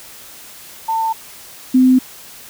sine tone pair in turn, 896 / 256.6 Hz, A5 / C4, +31 / -34 cents, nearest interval octave + minor seventh, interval 2165 cents, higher first, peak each -15 / -7 dBFS, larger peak second, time 0.88-1.13 / 1.74-1.99 s, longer neither, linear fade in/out 10 ms, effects white hiss -38 dBFS RMS until 2.49 s

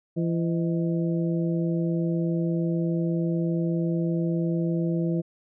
harmonic tone with a mistuned harmonic, 168.3 Hz, E3, 36 cents sharp, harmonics 1 / 2 / 3 / 4, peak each -24 / -28 / -35 / -38 dBFS, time 0.16-5.22 s, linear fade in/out 20 ms, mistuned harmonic 4, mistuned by -120 cents, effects none

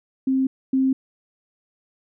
sine tone pair in turn, 264.4 / 264.4 Hz, C4 / C4, +18 / +18 cents, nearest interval unison, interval 0 cents, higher neither, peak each -17 / -16 dBFS, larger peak second, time 0.27-0.47 / 0.73-0.93 s, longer neither, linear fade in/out 5 ms, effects none

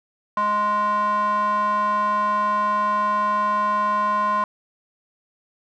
square tone with band-pass filter, 208.6 Hz, G#3, 8 cents sharp, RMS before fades -21 dBFS, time 0.37-4.44 s, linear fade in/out 2 ms, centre 1100 Hz, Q 6.4, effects none

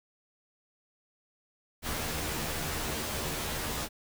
pink noise with comb filter, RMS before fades -34 dBFS, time 1.82-3.89 s, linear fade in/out 50 ms, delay 13 ms, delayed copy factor +0.8, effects none

